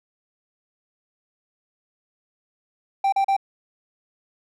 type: tone bursts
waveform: triangle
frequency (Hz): 784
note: G5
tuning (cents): 0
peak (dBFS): -15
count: 3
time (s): 3.04-3.366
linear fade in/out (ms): 5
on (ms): 84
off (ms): 37
effects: none